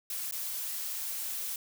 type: noise with dropouts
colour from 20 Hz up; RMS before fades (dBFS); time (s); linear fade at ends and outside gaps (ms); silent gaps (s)
blue; -36; 0.1-1.56; 2; 0.311-0.323
effects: none